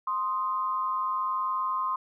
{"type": "tone pair together", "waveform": "sine", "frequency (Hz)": [1046.5, 1245.7], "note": ["C6", "D#6"], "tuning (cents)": [0, 2], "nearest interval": "minor third", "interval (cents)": 302, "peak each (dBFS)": [-27, -32], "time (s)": [0.07, 1.96], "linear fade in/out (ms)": 5, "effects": []}